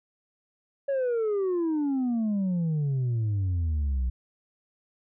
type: exponential sweep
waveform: sine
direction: down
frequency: 564 to 60.3 Hz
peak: -21 dBFS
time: 0.88-4.1 s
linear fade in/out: 10 ms
effects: tanh soft clip ceiling -23 dBFS